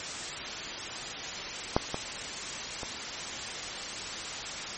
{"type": "clicks", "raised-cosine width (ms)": 1, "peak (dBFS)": [-7, -16, -21], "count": 3, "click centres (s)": [1.765, 1.944, 2.832], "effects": ["white hiss -36 dBFS RMS until 4.77 s", "MP3 32 kbps"]}